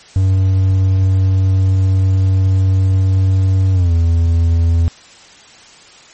triangle tone with pitch glide, 95 to 83.66 Hz, F#2 to E2, +46 to +26 cents, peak -7 dBFS, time 0.16-4.88 s, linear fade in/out 0 ms, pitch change -220 cents, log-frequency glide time 3.73-3.92 s, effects white hiss -41 dBFS RMS until 6.13 s + MP3 32 kbps

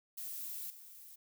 violet noise with level steps, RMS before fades -43 / -54 dBFS, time 0.17-1.16 s, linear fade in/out 10 ms, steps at 0.7 s, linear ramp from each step 2 ms, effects none

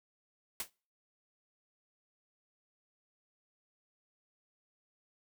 white noise with exponential decay, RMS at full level -33 dBFS, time 0.6-0.7 s, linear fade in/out 2 ms, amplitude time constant 21 ms, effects noise-tail reverb RT60 0.4 s tail -26 dB re dry

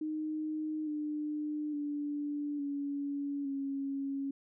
sine tone with pitch steps, 309.2 / 300.4 / 291.8 / 283.5 / 275.5 Hz, D#4 / D4 / D4 / C#4 / C#4, -11 / +39 / -11 / +39 / -11 cents, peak -33 dBFS, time 0.01-4.31 s, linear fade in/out 5 ms, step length 860 ms, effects none

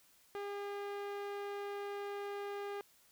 sawtooth tone with low-pass filter, 404.6 Hz, G#4, 45 cents flat, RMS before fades -42 dBFS, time 0.35-2.81 s, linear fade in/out 0 ms, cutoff 2800 Hz, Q 0.59, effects white hiss -67 dBFS RMS until 3.11 s

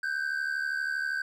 triangle tone pair together, 1520.5 / 1593 Hz, F#6 / G6, +47 / +27 cents, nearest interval minor second, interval 80 cents, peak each -28 dBFS, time 0.03-1.22 s, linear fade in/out 5 ms, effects tanh soft clip ceiling -24 dBFS

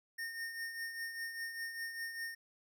square tone with tremolo, 1832 Hz, A#6, 31 cents flat, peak -38 dBFS, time 0.18-2.35 s, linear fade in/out 10 ms, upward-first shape triangle, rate 5 Hz, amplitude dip 60%, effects none

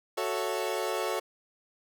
30% pulse chord, F# minor seventh, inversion none, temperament equal, 370 / 440 / 554.4 / 659.3 Hz, F#4 / A4 / C#5 / E5, 0 / 0 / 0 / 0 cents, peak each -32 / -31 / -32 / -34 dBFS, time 0.17-1.2 s, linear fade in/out 10 ms, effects none

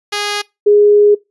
5% pulse / sine tone pair in turn, 412.2 / 414 Hz, G#4 / G#4, -13 / -5 cents, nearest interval unison, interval 8 cents, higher second, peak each -5 dBFS, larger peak neither, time 0.12-0.42 / 0.66-1.15 s, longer second, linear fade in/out 10 ms, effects noise-tail reverb RT60 0.2 s tail -22 dB re dry + resampled to 24000 Hz

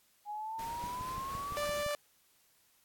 sine exponential sweep, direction up, 823 to 1200 Hz, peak -37 dBFS, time 0.25-1.67 s, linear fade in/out 50 ms
pink noise with tremolo, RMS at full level -47 dBFS, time 0.59-1.83 s, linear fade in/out 0 ms, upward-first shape triangle, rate 4.3 Hz, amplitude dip 25%
click train, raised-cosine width 5 ms, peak -32 dBFS, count 7, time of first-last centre 0.84-1.864 s, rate 5.86 Hz
sawtooth tone, 587.3 Hz, D5, in tune, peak -29 dBFS, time 1.57-1.95 s, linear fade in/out 0 ms
effects white hiss -69 dBFS RMS until 2.84 s + AAC 64 kbps

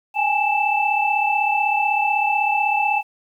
sine tone cluster, 808 / 844 / 2644 Hz, G#5 / G#5 / E7, -48 / +28 / +5 cents, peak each -21 dBFS, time 0.14-3.03 s, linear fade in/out 50 ms, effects 9-bit

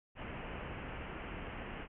pink low-pass noise, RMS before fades -44 dBFS, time 0.15-1.88 s, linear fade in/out 50 ms, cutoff 3000 Hz, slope 96 dB/octave, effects none

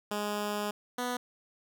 10% pulse tone pair in turn, 207.7 / 246.8 Hz, G#3 / B3, 0 / -1 cents, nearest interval minor third, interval 299 cents, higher second, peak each -23 dBFS, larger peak neither, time 0.11-0.71 / 0.98-1.17 s, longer first, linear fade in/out 5 ms, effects none

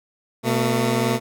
15% pulse tone pair together, 123.48 / 224.9 Hz, B2 / A3, 0 / +38 cents, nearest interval minor seventh, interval 1038 cents, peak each -15 dBFS, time 0.43-1.2 s, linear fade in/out 50 ms, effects none

